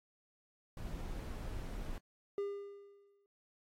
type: noise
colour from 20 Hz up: brown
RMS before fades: -42 dBFS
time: 0.77-1.98 s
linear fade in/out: 2 ms
type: tone with exponential decay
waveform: triangle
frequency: 402.4 Hz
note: G4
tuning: 45 cents sharp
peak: -31 dBFS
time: 2.38-3.26 s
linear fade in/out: 1 ms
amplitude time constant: 190 ms
effects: AAC 48 kbps